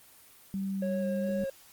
sine tone with pitch glide, 194.2 to 199.08 Hz, G3 to G3, -16 to +27 cents, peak -30 dBFS, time 0.54-1.44 s, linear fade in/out 0 ms, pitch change +43 cents, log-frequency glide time 0.86-1.3 s
triangle tone with vibrato, 546 Hz, C#5, 26 cents flat, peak -29 dBFS, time 0.82-1.5 s, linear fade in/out 5 ms, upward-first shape square, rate 2.4 Hz, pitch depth 14 cents each way
effects white hiss -56 dBFS RMS until 1.72 s + Opus 24 kbps

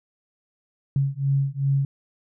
sine beating tone pair, 136.8 / 139.4 Hz, C#3 / C#3, -23 / +10 cents, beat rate 2.6 Hz, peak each -23 dBFS, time 0.96-1.85 s, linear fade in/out 2 ms, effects none

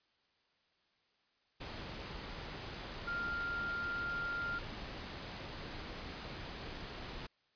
sine tone in noise, 1396.9 Hz, F6, in tune, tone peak -36 dBFS, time 3.07-4.59 s, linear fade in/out 10 ms, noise pink, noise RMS -45 dBFS, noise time 1.6-7.27 s, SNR +6 dB, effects white hiss -75 dBFS RMS until 7.55 s + resampled to 11025 Hz

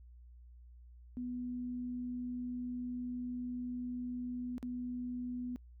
sine tone with dropouts, 246.9 Hz, B3, in tune, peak -37 dBFS, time 1.17-5.56 s, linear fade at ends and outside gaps 0 ms, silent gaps 4.581-4.628 s, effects noise-tail reverb RT60 0.1 s tail -26 dB re dry + added 60 Hz sine -53 dBFS peak until 5.8 s

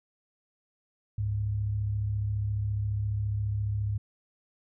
sine tone pair together, 69.3 / 103.83 Hz, C#2 / G#2, 0 / 0 cents, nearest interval perfect fifth, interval 700 cents, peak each -36 / -27 dBFS, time 1.18-3.98 s, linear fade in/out 5 ms, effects none

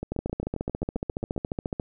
two click trains, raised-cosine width 2 ms, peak -15 / -18 dBFS, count 25 / 11, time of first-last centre 0.12-1.798 / 0.03-1.363 s, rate 14.3 / 7.5 Hz, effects none

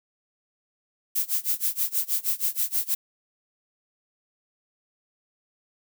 violet noise with tremolo, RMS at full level -23 dBFS, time 1.15-2.95 s, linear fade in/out 10 ms, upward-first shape sine, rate 6.3 Hz, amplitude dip 95%, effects none

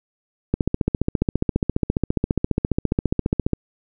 click train, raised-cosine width 3 ms, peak -5 dBFS, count 45, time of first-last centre 0.54-3.533 s, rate 14.7 Hz, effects none

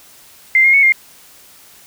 sine tone with pitch steps, 2088 / 2135 / 2214 / 2118 Hz, C7 / C7 / C#7 / C7, -4 / +34 / -3 / +21 cents, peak -7 dBFS, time 0.55-0.922 s, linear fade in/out 2 ms, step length 93 ms, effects white hiss -44 dBFS RMS until 1.86 s

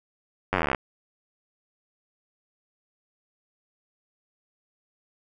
slowing click train, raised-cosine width 0.5 ms, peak -8 dBFS, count 18, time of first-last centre 0.53-0.748 s, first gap 10 ms, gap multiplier 1.03, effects none

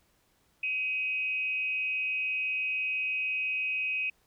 sine tone with frequency modulation, 2526 Hz, D#7, 26 cents sharp, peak -28 dBFS, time 0.63-4.1 s, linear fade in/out 5 ms, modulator 242 Hz, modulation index 0.41, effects pink hiss -69 dBFS RMS until 4.26 s

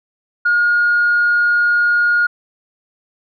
sine tone, 1430 Hz, F6, 41 cents sharp, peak -10 dBFS, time 0.45-2.27 s, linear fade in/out 10 ms, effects tanh soft clip ceiling -7 dBFS

